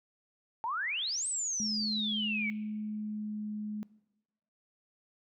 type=exponential two-way sweep; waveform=sine; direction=up then down; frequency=863 to 8372 to 2202 Hz; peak=-31 dBFS; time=0.64-2.5 s; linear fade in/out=0 ms; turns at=1.27 s
type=tone with pitch glide; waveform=sine; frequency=213 to 211.2 Hz; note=G#3 to G#3; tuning=+44 to +29 cents; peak=-34 dBFS; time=1.6-3.83 s; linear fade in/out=0 ms; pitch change=-15 cents; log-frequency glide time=2.77-3.51 s
effects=noise-tail reverb RT60 1.0 s tail -21 dB re dry